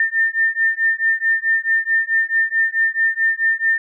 sine beating tone pair, 1802 / 1806.6 Hz, A6 / A6, +41 / +45 cents, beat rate 4.6 Hz, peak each -18 dBFS, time 0-3.78 s, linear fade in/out 2 ms, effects none

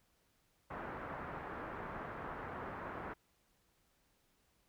white low-pass noise, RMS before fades -45 dBFS, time 0.7-3.14 s, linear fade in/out 10 ms, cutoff 1500 Hz, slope 24 dB/octave, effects pink hiss -75 dBFS RMS until 4.68 s

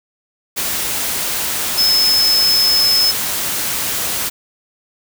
sine tone in noise, 5200 Hz, E8, 24 cents flat, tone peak -11 dBFS, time 1.77-3.12 s, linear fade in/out 20 ms, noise white, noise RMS -20 dBFS, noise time 0.56-4.3 s, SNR +6 dB, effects none

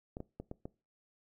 clicks, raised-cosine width 2 ms, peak -28 dBFS, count 5, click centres 0.169 / 0.204 / 0.4 / 0.514 / 0.655 s, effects noise-tail reverb RT60 0.3 s tail -21 dB re dry

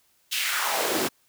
pink noise with high-pass filter sweep, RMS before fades -26 dBFS, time 0.31-1.09 s, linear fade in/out 20 ms, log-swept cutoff 3400 to 210 Hz, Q 2.2, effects white hiss -65 dBFS RMS until 1.28 s

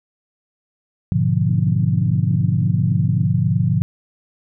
sine chord, G# diminished seventh, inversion none, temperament equal, 103.83 / 123.47 / 146.83 / 174.61 Hz, G#2 / B2 / D3 / F3, 0 / 0 / 0 / 0 cents, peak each -20 dBFS, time 1.12-3.82 s, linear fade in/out 0 ms
pink band-pass noise, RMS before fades -35 dBFS, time 1.48-3.26 s, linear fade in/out 10 ms, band 160 to 280 Hz, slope 48 dB/octave
effects none

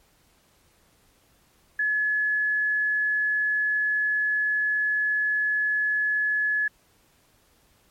sine tone, 1705 Hz, G#6, 45 cents sharp, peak -21 dBFS, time 1.79-6.68 s, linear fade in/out 5 ms, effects pink hiss -62 dBFS RMS until 7.9 s + MP3 64 kbps

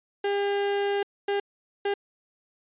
35% pulse tone bursts at uneven times, 402.6 Hz, G4, 46 cents sharp, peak -22 dBFS, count 3, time 0.24-1.03 / 1.28-1.4 / 1.85-1.94 s, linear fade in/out 5 ms, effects resampled to 8000 Hz

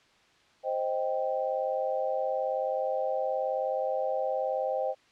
sine chord, C minor, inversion none, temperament equal, 523.3 / 622.3 / 784 Hz, C5 / Eb5 / G5, 0 / 0 / 0 cents, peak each -30 / -32 / -33 dBFS, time 0.63-4.95 s, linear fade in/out 50 ms, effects white hiss -62 dBFS RMS until 5.11 s + low-pass 4000 Hz 12 dB/octave

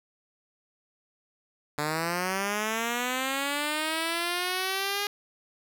5% pulse linear sweep, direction up, 145.9 to 410.9 Hz, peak -16 dBFS, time 1.78-5.07 s, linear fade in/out 2 ms, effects none

